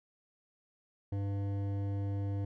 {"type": "tone with hard clipping", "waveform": "triangle", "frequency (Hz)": 99.7, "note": "G2", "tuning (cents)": 30, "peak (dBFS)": -34, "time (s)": [1.12, 2.45], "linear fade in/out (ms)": 5, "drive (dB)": 16, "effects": []}